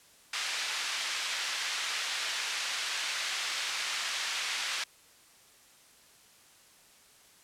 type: band-pass noise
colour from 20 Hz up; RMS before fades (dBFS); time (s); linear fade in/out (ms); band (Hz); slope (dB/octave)
pink; -34; 0.33-4.84; 5; 1800 to 5800; 12
effects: white hiss -59 dBFS RMS until 7.43 s + low-pass 11000 Hz 12 dB/octave